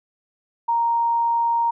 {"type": "tone", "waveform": "sine", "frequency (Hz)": 932.3, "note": "A#5", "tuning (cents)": 0, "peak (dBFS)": -17, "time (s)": [0.68, 1.71], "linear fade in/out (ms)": 10, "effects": []}